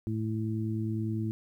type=harmonic tone; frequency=109.8 Hz; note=A2; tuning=3 cents flat; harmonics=1 / 2 / 3; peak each=-31 / -34 / -36 dBFS; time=0.07-1.31 s; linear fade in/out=0 ms; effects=11-bit